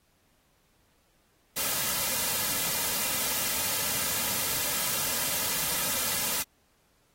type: noise with comb filter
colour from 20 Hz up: white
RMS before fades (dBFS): -29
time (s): 1.56-6.43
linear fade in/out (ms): 10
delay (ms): 2.7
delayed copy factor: -0.5
effects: pink hiss -68 dBFS RMS until 7.14 s + AAC 48 kbps